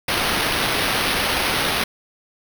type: noise with sample-and-hold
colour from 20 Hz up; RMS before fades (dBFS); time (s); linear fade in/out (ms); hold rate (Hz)
blue; -21; 0.08-1.84; 5; 7350
effects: none